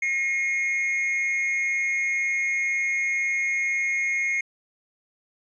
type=tone with amplitude modulation; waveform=triangle; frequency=2152 Hz; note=C7; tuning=48 cents sharp; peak=-18 dBFS; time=0.02-4.41 s; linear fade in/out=5 ms; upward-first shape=sine; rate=278 Hz; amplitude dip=55%; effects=resampled to 22050 Hz